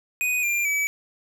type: tone with pitch steps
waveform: square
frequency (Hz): 2489 / 2388 / 2290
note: D#7 / D7 / D7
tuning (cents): 0 / +28 / -44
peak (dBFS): -22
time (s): 0.21-0.87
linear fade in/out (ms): 0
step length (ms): 220
effects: none